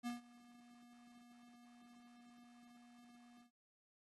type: tone with ADSR envelope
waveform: square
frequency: 240.4 Hz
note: B3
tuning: 46 cents flat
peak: -40 dBFS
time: 0.03-3.51 s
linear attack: 38 ms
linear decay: 140 ms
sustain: -22 dB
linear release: 110 ms
effects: AAC 32 kbps